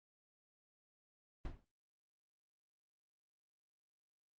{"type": "noise with exponential decay", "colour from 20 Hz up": "brown", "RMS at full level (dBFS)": -38, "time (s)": [1.45, 1.65], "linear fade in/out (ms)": 2, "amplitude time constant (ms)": 43, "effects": ["low-pass 4000 Hz 12 dB/octave", "Opus 24 kbps"]}